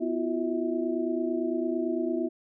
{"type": "tone cluster", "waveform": "sine", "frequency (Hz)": [249.6, 331.1, 360, 648], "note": ["B3", "E4", "F#4", "E5"], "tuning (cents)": [19, 8, -47, -30], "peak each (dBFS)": [-32, -29, -31, -36], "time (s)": [0, 2.29], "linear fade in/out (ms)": 20, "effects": []}